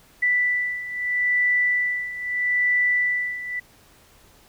sine beating tone pair, 1975.5 / 1976.28 Hz, B6 / B6, 0 / +1 cents, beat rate 0.78 Hz, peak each -25 / -21 dBFS, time 0.22-3.6 s, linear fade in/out 10 ms, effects pink hiss -54 dBFS RMS until 4.48 s

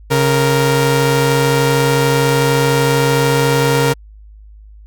sawtooth tone pair together, 137.6 / 466.2 Hz, C#3 / A#4, -12 / 0 cents, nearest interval octave + major sixth, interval 2112 cents, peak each -10 dBFS, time 0.1-3.94 s, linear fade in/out 20 ms, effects added 52 Hz sine -36 dBFS peak until 4.86 s

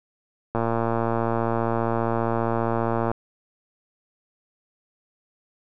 click train, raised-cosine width 1 ms, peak -10 dBFS, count 296, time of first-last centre 0.55-3.115 s, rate 115 Hz, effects none

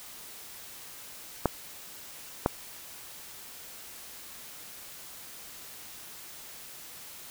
clicks, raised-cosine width 1 ms, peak -8 dBFS, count 2, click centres 1.457 / 2.461 s, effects white hiss -46 dBFS RMS until 7.3 s

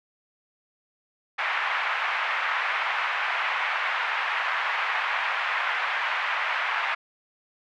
white band-pass noise, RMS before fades -27 dBFS, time 1.38-6.95 s, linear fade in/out 10 ms, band 800 to 2300 Hz, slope 24 dB/octave, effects none

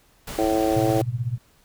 pink noise, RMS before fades -34 dBFS, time 0.27-1.02 s, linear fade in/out 5 ms
harmonic tone, 109.3 Hz, A2, 11 cents flat, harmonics 3 / 4 / 5 / 6 / 7, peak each -22 / -27 / -25 / -29 / -26 dBFS, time 0.38-1.02 s, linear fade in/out 10 ms
sine tone with tremolo, 120.1 Hz, B2, 48 cents flat, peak -19 dBFS, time 0.76-1.38 s, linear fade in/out 5 ms, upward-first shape triangle, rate 16 Hz, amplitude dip 95%
effects pink hiss -59 dBFS RMS until 1.64 s

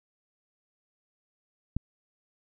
click, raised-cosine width 5 ms, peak -16 dBFS, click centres 1.766 s, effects none

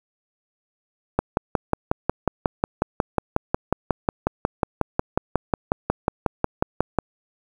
click train, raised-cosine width 1 ms, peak -4 dBFS, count 33, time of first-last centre 1.19-6.987 s, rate 5.52 Hz, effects 7-bit

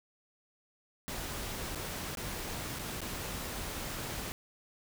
pink noise with dropouts, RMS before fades -39 dBFS, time 1.08-4.32 s, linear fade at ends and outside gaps 0 ms, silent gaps 1.749-1.756 / 2.151-2.172 / 2.788-2.793 / 3.006-3.016 s, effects none

